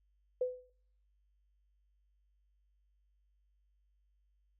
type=tone with exponential decay; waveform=sine; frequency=503 Hz; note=B4; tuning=32 cents sharp; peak=-27 dBFS; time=0.41-0.7 s; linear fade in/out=5 ms; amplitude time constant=62 ms; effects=noise-tail reverb RT60 0.7 s tail -26 dB re dry + added 50 Hz sine -70 dBFS peak until 4.59 s